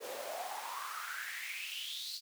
pink noise with high-pass filter sweep, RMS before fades -42 dBFS, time 0-2.21 s, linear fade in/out 50 ms, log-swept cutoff 460 to 4600 Hz, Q 7.2, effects none

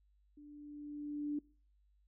sine tone with level ramp, 293.7 Hz, D4, in tune, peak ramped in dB -53 to -33 dBFS, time 0.37-1.39 s, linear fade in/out 5 ms, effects noise-tail reverb RT60 0.4 s tail -23 dB re dry + added 50 Hz sine -68 dBFS peak until 2.07 s

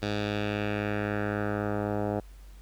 10% pulse tone with low-pass filter sweep, 103.83 Hz, G#2, in tune, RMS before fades -30 dBFS, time 0.02-2.2 s, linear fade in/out 5 ms, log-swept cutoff 4300 to 820 Hz, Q 1.8, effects added 48 Hz sine -45 dBFS peak until 2.61 s + pink hiss -60 dBFS RMS until 2.61 s

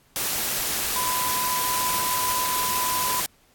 sine tone in noise, 1003 Hz, B5, 26 cents sharp, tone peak -25 dBFS, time 0.96-3.2 s, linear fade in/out 0 ms, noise white, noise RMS -26 dBFS, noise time 0.16-3.26 s, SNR -2 dB, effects pink hiss -60 dBFS RMS until 3.54 s + AAC 64 kbps

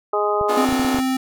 harmonic tone, 207.7 Hz, G#3, in tune, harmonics 2 / 3 / 4 / 5 / 6, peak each -21 / -24 / -24 / -29 / -23 dBFS, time 0.13-0.65 s, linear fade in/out 5 ms
clicks, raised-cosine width 5 ms, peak -20 dBFS, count 7, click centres 0.412 / 0.69 / 0.726 / 0.796 / 0.848 / 0.946 / 0.987 s
15% pulse chord, B diminished seventh, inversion none, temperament just, 246.9 / 296.3 / 355.6 / 426.7 Hz, B3 / D4 / F4 / Ab4, 0 / +15 / +31 / +47 cents, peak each -23 dBFS, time 0.48-1.01 s, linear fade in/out 20 ms
square tone, 261.2 Hz, C4, 3 cents flat, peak -19 dBFS, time 0.57-1.17 s, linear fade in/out 5 ms
effects none

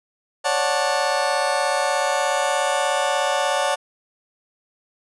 30% pulse chord, D major seventh, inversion third, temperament just, 550.6 / 587.3 / 734.2 / 881 Hz, C#5 / D5 / F#5 / A5, -12 / 0 / -14 / +2 cents, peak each -22 dBFS, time 0.44-3.76 s, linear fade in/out 20 ms, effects resampled to 24000 Hz

